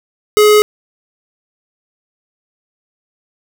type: tone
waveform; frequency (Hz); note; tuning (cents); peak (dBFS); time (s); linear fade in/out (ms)
square; 421.6; G#4; +26; -6; 0.37-0.62; 0
effects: none